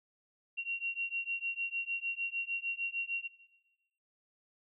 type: beating tone pair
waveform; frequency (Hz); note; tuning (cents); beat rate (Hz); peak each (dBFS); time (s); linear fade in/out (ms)
sine; 2745 / 2751.6; F7 / F7; -31 / -26; 6.6; -38 / -36; 0.57-3.28; 20
effects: noise-tail reverb RT60 1.0 s tail -17 dB re dry